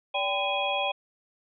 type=tone cluster; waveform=sine; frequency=576 / 786 / 1013 / 2491 / 3308 Hz; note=D5 / G5 / B5 / D#7 / G#7; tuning=-34 / +4 / +44 / +1 / -8 cents; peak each=-31 / -30 / -35 / -31 / -32 dBFS; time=0.14-0.92 s; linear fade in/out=10 ms; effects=none